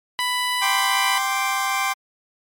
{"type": "tone", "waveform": "15% pulse", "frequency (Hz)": 992, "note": "B5", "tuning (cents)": 7, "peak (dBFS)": -14, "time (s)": [0.19, 1.18], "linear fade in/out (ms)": 0}
{"type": "chord", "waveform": "25% pulse", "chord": "G suspended fourth", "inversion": "none", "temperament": "equal", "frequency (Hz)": [784, 1046.5, 1174.7], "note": ["G5", "C6", "D6"], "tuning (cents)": [0, 0, 0], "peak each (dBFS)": [-21, -20, -23], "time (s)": [0.61, 1.94], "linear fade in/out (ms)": 20}
{"effects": ["MP3 64 kbps"]}